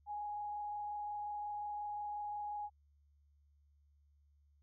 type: tone with frequency modulation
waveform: sine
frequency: 830.6 Hz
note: G#5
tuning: in tune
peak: -39 dBFS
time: 0.06-2.7 s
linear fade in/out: 50 ms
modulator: 25.6 Hz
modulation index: 0.36
effects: added 72 Hz sine -67 dBFS peak until 4.62 s